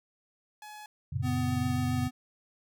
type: tone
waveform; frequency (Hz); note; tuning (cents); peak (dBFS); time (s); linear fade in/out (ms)
sawtooth; 846; G#5; +32; -40; 0.62-0.86; 2
type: chord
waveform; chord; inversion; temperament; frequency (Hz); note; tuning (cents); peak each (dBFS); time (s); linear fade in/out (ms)
sine; F# major; none; equal; 92.5 / 116.54 / 138.59; F#2 / A#2 / C#3; 0 / 0 / 0; -33; 1.12-2.08; 10
type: tone with vibrato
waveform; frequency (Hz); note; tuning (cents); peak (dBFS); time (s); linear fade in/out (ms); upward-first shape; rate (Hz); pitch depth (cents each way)
square; 250.6; B3; +25; -31; 1.22-2.11; 50; sine; 7.3; 11
effects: none